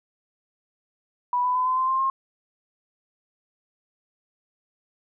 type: tone with pitch steps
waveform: sine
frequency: 983 / 996.7 / 1010.6 / 1024.7 / 1039 / 1053.6 / 1068.3 Hz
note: B5 / B5 / B5 / C6 / C6 / C6 / C6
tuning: -8 / +16 / +40 / -36 / -12 / +12 / +36 cents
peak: -20 dBFS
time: 1.33-2.1 s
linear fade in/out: 2 ms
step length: 110 ms
effects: none